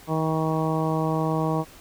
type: harmonic tone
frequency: 158.7 Hz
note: D#3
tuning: 35 cents sharp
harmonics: 1 / 2 / 3 / 4 / 5 / 6 / 7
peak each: -25 / -28 / -30 / -31 / -32 / -33 / -33 dBFS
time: 0.07-1.65 s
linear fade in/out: 50 ms
effects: pink hiss -48 dBFS RMS until 1.8 s